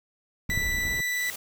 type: noise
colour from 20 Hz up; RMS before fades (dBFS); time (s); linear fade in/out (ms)
brown; -34; 0.49-1.01; 5
type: clicks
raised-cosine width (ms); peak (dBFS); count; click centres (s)
5; -19; 2; 0.495 / 0.576
type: tone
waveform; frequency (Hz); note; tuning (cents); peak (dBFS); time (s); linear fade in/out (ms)
40% pulse; 1975.5; B6; 0; -25; 0.5-1.3; 0
type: noise with exponential growth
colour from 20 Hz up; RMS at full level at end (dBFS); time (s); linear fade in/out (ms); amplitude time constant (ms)
white; -36; 0.53-1.36; 5; 180
effects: none